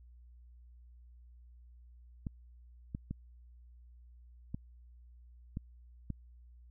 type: clicks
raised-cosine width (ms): 5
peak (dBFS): -25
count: 6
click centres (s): 2.268 / 2.949 / 3.11 / 4.545 / 5.571 / 6.103
effects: added 60 Hz sine -54 dBFS peak until 6.7 s